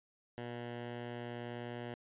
10% pulse tone, 120.1 Hz, B2, 48 cents flat, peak -33 dBFS, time 0.38-1.94 s, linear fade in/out 0 ms, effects resampled to 8000 Hz

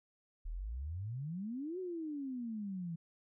sine exponential two-way sweep, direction up then down, 36.36 to 378.5 to 162.1 Hz, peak -38 dBFS, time 0.45-2.96 s, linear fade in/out 10 ms, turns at 1.79 s, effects none

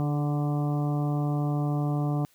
harmonic tone with a mistuned harmonic, 146.8 Hz, D3, in tune, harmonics 1 / 2 / 3 / 4 / 5 / 6 / 7 / 8, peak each -25 / -31 / -40 / -40 / -37 / -48 / -44 / -45 dBFS, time 0-2.25 s, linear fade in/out 0 ms, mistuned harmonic 3, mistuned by -28 cents, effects white hiss -63 dBFS RMS until 2.34 s

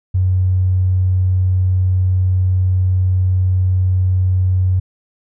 triangle tone with tanh clipping, 92.5 Hz, F#2, in tune, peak -11 dBFS, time 0.14-4.8 s, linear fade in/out 10 ms, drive 3 dB, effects none

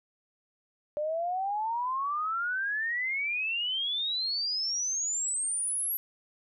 sine exponential sweep, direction up, 587.3 to 11750 Hz, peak -28 dBFS, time 0.97-5.97 s, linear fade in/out 0 ms, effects none

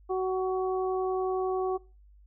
harmonic tone, 374.1 Hz, F#4, 19 cents sharp, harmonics 1 / 2 / 3, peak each -27 / -33 / -37 dBFS, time 0.09-1.78 s, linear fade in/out 20 ms, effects noise-tail reverb RT60 0.3 s tail -21 dB re dry + added 50 Hz sine -53 dBFS peak until 2.26 s

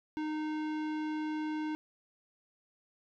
sine tone with tanh clipping, 307.8 Hz, D#4, 19 cents flat, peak -35 dBFS, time 0.17-1.75 s, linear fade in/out 0 ms, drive 18 dB, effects none

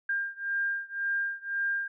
sine beating tone pair, 1600 / 1601.9 Hz, G6 / G6, +35 / +37 cents, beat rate 1.9 Hz, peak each -31 / -32 dBFS, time 0.09-1.88 s, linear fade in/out 5 ms, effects none

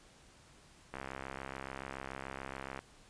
click train, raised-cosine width 0.5 ms, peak -26 dBFS, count 125, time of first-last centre 0.94-2.791 s, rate 67 Hz, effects pink hiss -61 dBFS RMS until 3.09 s + resampled to 22050 Hz

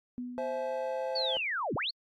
sine tone with exponential decay, 246.8 Hz, B3, 1 cent flat, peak -33 dBFS, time 0.18-1.2 s, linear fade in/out 0 ms, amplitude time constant 220 ms
triangle chord, C augmented, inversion none, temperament equal with one note detuned, 523.3 / 659.3 / 852.5 Hz, C5 / E5 / G#5, 0 / 0 / +45 cents, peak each -31 / -36 / -37 dBFS, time 0.38-1.37 s, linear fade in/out 0 ms
sine linear two-way sweep, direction down then up, 4609 to 87.8 to 4609 Hz, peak -30 dBFS, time 1.15-1.91 s, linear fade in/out 10 ms, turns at 1.75 s
effects AAC 64 kbps

